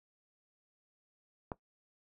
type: click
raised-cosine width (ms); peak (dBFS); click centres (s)
1; -23; 1.518
effects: noise-tail reverb RT60 0.1 s tail -18 dB re dry